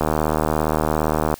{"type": "click train", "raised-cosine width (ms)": 1, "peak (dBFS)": -5, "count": 104, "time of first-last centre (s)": [0.01, 1.341], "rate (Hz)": 77.4, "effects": ["white hiss -44 dBFS RMS until 1.39 s"]}